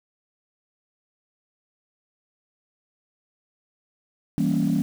sine chord, E diminished seventh, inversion none, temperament equal, 164.81 / 196 / 233.1 / 277.2 Hz, E3 / G3 / Bb3 / Db4, 0 / 0 / 0 / 0 cents, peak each -24 dBFS, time 4.38-4.82 s, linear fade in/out 0 ms, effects tanh soft clip ceiling -13 dBFS + 7-bit

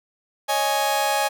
sawtooth chord, C# suspended second, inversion none, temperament just, 554.4 / 623.7 / 831.5 Hz, C#5 / D#5 / G#5, 0 / +4 / +2 cents, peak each -23 / -23 / -17 dBFS, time 0.48-1.29 s, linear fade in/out 20 ms, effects none

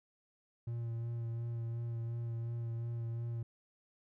triangle tone with vibrato, 116.54 Hz, A#2, in tune, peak -34 dBFS, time 0.67-3.43 s, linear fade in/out 5 ms, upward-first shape sine, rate 2.8 Hz, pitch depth 20 cents each way, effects none

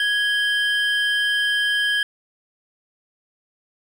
triangle tone pair together, 1661.2 / 3139 Hz, G#6 / G7, 0 / +2 cents, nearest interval major seventh, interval 1102 cents, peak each -18 / -21 dBFS, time 0-2.03 s, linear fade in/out 2 ms, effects none

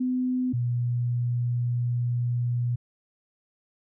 sine tone pair in turn, 253.3 / 121.14 Hz, B3 / B2, +44 / -33 cents, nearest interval octave + minor second, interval 1277 cents, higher first, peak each -23 dBFS, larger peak neither, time 0-0.53 / 0.53-2.76 s, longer second, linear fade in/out 10 ms, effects none

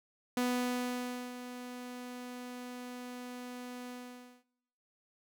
sawtooth tone with ADSR envelope, 247.6 Hz, B3, 5 cents sharp, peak -25 dBFS, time 0.37-4.44 s, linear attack 3 ms, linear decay 950 ms, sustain -13 dB, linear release 540 ms, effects noise-tail reverb RT60 1.0 s tail -25 dB re dry

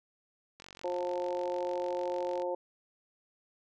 click train, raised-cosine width 0.2 ms, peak -31 dBFS, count 86, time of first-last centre 0.6-2.42 s, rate 46.7 Hz
harmonic tone, 177.8 Hz, F3, 31 cents sharp, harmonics 2 / 3 / 4 / 5, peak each -37 / -33 / -44 / -39 dBFS, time 0.84-2.55 s, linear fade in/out 5 ms
effects none

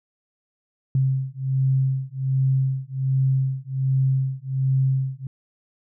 sine beating tone pair, 132.4 / 133.7 Hz, C3 / C3, +21 / +38 cents, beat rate 1.3 Hz, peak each -22 dBFS, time 0.95-5.27 s, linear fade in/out 2 ms, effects none

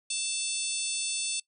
harmonic tone with a mistuned harmonic, 887 Hz, A5, 14 cents sharp, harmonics 3 / 4 / 5 / 6 / 7 / 8 / 9 / 10, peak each -38 / -37 / -37 / -42 / -39 / -45 / -36 / -34 dBFS, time 0.1-1.4 s, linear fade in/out 5 ms, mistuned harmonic 9, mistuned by -19 cents, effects noise-tail reverb RT60 0.1 s tail -21 dB re dry

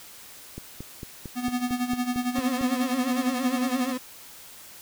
click train, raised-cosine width 3 ms, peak -23 dBFS, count 10, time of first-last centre 0.58-2.612 s, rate 4.43 Hz
square tone with tremolo, 246.9 Hz, B3, in tune, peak -23 dBFS, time 1.35-3.94 s, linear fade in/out 50 ms, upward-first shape sine, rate 11 Hz, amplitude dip 75%
35% pulse tone with vibrato, 261.6 Hz, C4, in tune, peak -26 dBFS, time 2.35-3.98 s, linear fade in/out 10 ms, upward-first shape sine, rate 8.6 Hz, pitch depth 69 cents each way
effects white hiss -46 dBFS RMS until 4.81 s

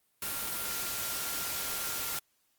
sine tone in noise, 1389 Hz, F6, 10 cents flat, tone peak -45 dBFS, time 0.22-2.19 s, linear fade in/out 2 ms, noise white, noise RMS -35 dBFS, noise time 0.22-2.19 s, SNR -13 dB, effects white hiss -73 dBFS RMS until 2.58 s + Opus 32 kbps

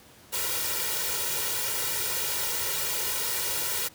white noise with comb filter, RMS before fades -29 dBFS, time 0.32-3.89 s, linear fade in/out 20 ms, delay 2.1 ms, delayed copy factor +1, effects pink hiss -53 dBFS RMS until 3.94 s + high-pass 80 Hz 12 dB/octave

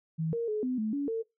sine tone with pitch steps, 160.6 / 465.5 / 425.9 / 253.8 / 216.6 / 284 / 451.2 Hz, E3 / A#4 / G#4 / B3 / A3 / C#4 / A4, -45 / -2 / +44 / +47 / -27 / +42 / +44 cents, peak -28 dBFS, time 0.18-1.23 s, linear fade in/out 20 ms, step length 150 ms, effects noise-tail reverb RT60 0.2 s tail -20 dB re dry

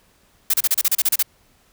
blue noise bursts, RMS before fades -17 dBFS, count 11, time 0.5-1.227 s, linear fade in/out 5 ms, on 37 ms, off 32 ms, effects pink hiss -58 dBFS RMS until 1.72 s

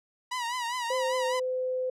sawtooth tone with vibrato, 969 Hz, B5, 33 cents flat, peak -26 dBFS, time 0.31-1.4 s, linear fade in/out 10 ms, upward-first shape triangle, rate 5 Hz, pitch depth 100 cents each way
sine tone with pitch glide, 519 to 511 Hz, C5 to C5, -14 to -41 cents, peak -27 dBFS, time 0.9-1.9 s, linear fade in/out 5 ms, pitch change -27 cents, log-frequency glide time 1.06-1.31 s
effects low-pass 9000 Hz 12 dB/octave

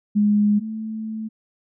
sine tone pair in turn, 207.7 / 219.3 Hz, G#3 / A3, 0 / -6 cents, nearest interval minor second, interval 94 cents, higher second, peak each -14 / -26 dBFS, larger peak first, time 0.15-0.6 / 0.6-1.29 s, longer second, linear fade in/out 20 ms, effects none

